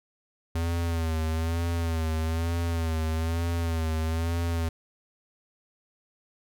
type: tone with vibrato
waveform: square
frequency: 82.2 Hz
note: E2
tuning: 4 cents flat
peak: -26 dBFS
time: 0.55-4.69 s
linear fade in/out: 5 ms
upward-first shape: sine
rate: 1.1 Hz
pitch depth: 57 cents each way
effects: none